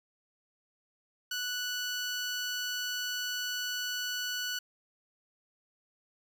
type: tone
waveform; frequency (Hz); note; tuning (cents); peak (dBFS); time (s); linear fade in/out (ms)
15% pulse; 1480; F#6; 0; -26; 1.31-4.59; 5
effects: none